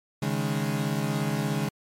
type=chord; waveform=35% pulse; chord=C# suspended second; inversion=none; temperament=equal; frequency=138.59 / 155.56 / 207.7 Hz; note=C#3 / D#3 / G#3; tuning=0 / 0 / 0 cents; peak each=-28 dBFS; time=0.22-1.69 s; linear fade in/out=5 ms; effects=MP3 64 kbps